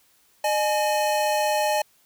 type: tone pair together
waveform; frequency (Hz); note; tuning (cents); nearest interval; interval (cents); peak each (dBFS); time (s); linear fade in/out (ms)
square; 608 / 844.2; D#5 / G#5; -40 / +28; tritone; 568; -24; 0.44-1.82; 5
effects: white hiss -61 dBFS RMS until 2.05 s